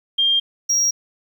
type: tone pair in turn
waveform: sine / triangle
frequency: 3200 / 5643 Hz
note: G7 / F8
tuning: +35 / +17 cents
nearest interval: minor seventh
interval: 982 cents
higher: second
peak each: -14 dBFS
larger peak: neither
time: 0.18-0.4 / 0.69-0.91 s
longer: neither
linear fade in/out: 10 ms
effects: 9-bit